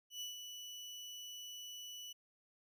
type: tone with ADSR envelope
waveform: 30% pulse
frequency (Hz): 2960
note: F#7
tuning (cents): 0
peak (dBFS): -38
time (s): 0.1-2.13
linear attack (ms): 110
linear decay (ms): 140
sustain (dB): -6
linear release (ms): 11
effects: none